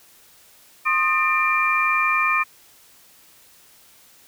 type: tone cluster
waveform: sine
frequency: 1064 / 1233 / 1807 / 2378 Hz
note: C6 / D#6 / A6 / D7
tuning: +29 / -16 / +46 / +21 cents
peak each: -25 / -22 / -26 / -20 dBFS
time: 0.85-2.44 s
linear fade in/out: 20 ms
effects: white hiss -52 dBFS RMS until 4.27 s